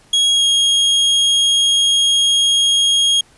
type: tone with pitch glide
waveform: 40% pulse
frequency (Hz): 3301 to 3267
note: G#7 to G#7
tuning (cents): -11 to -29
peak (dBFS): -10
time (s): 0.13-3.21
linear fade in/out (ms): 5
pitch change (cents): -18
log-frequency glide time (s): 0.33-0.44
effects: pink hiss -50 dBFS RMS until 3.37 s + resampled to 24000 Hz